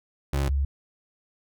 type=tone pair in turn; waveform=30% pulse / sine; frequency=69.3 / 69.3 Hz; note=C#2 / C#2; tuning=0 / 0 cents; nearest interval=unison; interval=0 cents; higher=neither; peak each=-20 / -21 dBFS; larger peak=first; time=0.33-0.49 / 0.49-0.65 s; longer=neither; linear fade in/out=5 ms; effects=none